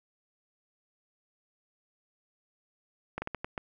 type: slowing click train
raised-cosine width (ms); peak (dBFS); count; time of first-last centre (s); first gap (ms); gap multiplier
0.5; -19; 6; 3.18-3.578; 40; 1.35
effects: none